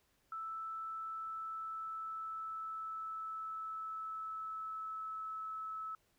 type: tone with pitch glide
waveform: sine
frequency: 1318.5 to 1301.9 Hz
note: E6 to E6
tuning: 0 to -22 cents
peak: -40 dBFS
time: 0.32-5.95 s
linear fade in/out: 2 ms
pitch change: -22 cents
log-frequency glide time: 0.79-5.28 s
effects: pink hiss -75 dBFS RMS until 6.18 s